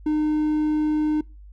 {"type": "tone", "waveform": "triangle", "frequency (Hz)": 304.9, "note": "D#4", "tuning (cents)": -35, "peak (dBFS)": -17, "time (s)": [0.06, 1.21], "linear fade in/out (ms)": 5, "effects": ["noise-tail reverb RT60 0.3 s tail -25 dB re dry", "added 50 Hz sine -41 dBFS peak until 1.52 s"]}